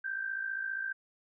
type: tone with amplitude modulation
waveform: sine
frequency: 1568 Hz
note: G6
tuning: in tune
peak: -30 dBFS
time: 0.04-0.93 s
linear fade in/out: 10 ms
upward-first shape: sine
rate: 55 Hz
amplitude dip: 65%
effects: none